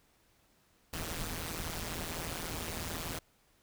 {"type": "noise with amplitude modulation", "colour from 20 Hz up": "pink", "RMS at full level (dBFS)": -35, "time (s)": [0.93, 3.19], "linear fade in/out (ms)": 5, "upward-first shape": "sine", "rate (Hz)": 164, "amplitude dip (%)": 90, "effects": ["pink hiss -69 dBFS RMS until 3.62 s"]}